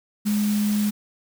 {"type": "tone in noise", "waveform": "sine", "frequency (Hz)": 208.8, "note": "G#3", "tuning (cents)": 10, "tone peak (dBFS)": -19, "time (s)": [0.25, 0.91], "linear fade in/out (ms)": 20, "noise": "white", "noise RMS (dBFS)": -34, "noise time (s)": [0.25, 0.91], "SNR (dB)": 12, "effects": []}